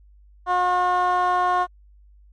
15% pulse tone with band-pass filter, 360 Hz, F#4, 47 cents flat, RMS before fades -20 dBFS, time 0.46-1.67 s, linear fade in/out 50 ms, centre 910 Hz, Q 3, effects added 50 Hz sine -48 dBFS peak until 2.32 s + MP3 48 kbps

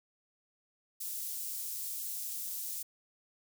white high-pass noise, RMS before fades -39 dBFS, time 1-2.83 s, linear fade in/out 10 ms, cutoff 7000 Hz, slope 12 dB/octave, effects none

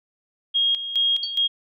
sine tone with tremolo, 3259 Hz, G#7, 33 cents flat, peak -17 dBFS, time 0.54-1.48 s, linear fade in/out 20 ms, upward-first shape square, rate 2.4 Hz, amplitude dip 70%
sine tone with exponential decay, 4500 Hz, C#8, 25 cents sharp, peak -21 dBFS, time 1.23-1.35 s, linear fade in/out 2 ms, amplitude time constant 26 ms
effects none

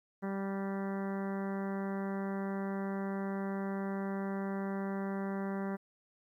harmonic tone with a mistuned harmonic, 195.4 Hz, G3, 5 cents flat, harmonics 1 / 2 / 3 / 4 / 5 / 6 / 7 / 8 / 9 / 10, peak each -35 / -41 / -45 / -47 / -49 / -51 / -52 / -53 / -54 / -55 dBFS, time 0.22-5.77 s, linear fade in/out 20 ms, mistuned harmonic 7, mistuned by +25 cents, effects 12-bit

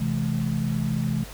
sine chord, A minor, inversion first, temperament equal with one note detuned, 130.81 / 164.81 / 214.4 Hz, C3 / E3 / A3, 0 / 0 / -45 cents, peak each -27 dBFS, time 0-1.24 s, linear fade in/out 10 ms, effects added 50 Hz sine -42 dBFS peak until 1.33 s + pink hiss -42 dBFS RMS until 1.33 s

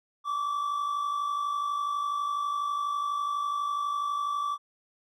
triangle tone pair together, 1108.7 / 1160.8 Hz, C#6 / D6, 0 / -21 cents, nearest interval minor second, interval 79 cents, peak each -35 / -26 dBFS, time 0.24-4.58 s, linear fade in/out 50 ms, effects none

